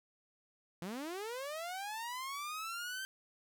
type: linear sweep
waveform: sawtooth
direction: up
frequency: 162.8 to 1568 Hz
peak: -36 dBFS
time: 0.82-3.05 s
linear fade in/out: 0 ms
effects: none